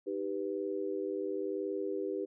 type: chord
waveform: sine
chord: Eb augmented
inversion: none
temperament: equal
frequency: 311.1 / 392 / 493.9 Hz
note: Eb4 / G4 / B4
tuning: 0 / 0 / 0 cents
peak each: -39 / -35 / -39 dBFS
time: 0.06-2.26 s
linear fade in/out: 20 ms
effects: none